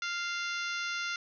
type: harmonic tone with a mistuned harmonic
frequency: 697 Hz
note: F5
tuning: 4 cents flat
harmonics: 2 / 3 / 4 / 5 / 6 / 7 / 8 / 9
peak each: -35 / -39 / -41 / -43 / -45 / -46 / -47 / -48 dBFS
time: 0.02-1.16 s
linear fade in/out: 2 ms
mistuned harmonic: 4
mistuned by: -15 cents
effects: none